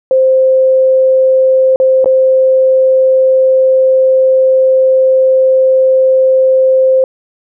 sine tone with dropouts, 523.3 Hz, C5, in tune, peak -5 dBFS, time 0.11-7.04 s, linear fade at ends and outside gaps 1 ms, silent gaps 1.76-1.8 / 2.044-2.058 s, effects none

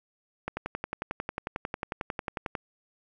click train, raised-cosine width 0.5 ms, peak -16 dBFS, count 24, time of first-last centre 0.48-2.552 s, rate 11.1 Hz, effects none

